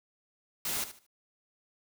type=noise with echo; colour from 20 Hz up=white; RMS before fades=-33 dBFS; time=0.65-0.84 s; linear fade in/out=2 ms; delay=75 ms; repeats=3; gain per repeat=-12 dB; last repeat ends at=1.065 s; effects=none